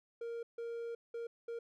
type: tone bursts at uneven times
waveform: triangle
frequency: 466.2 Hz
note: A#4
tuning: in tune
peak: -37 dBFS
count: 4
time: 0.21-0.43 / 0.58-0.95 / 1.14-1.27 / 1.48-1.59 s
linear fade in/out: 5 ms
effects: none